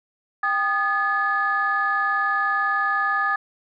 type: tone cluster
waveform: sine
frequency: 792 / 1230 / 1710 Hz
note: G5 / D#6 / A6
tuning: +18 / -20 / -50 cents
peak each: -27 / -22 / -22 dBFS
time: 0.43-3.36 s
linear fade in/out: 5 ms
effects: tanh soft clip ceiling -11 dBFS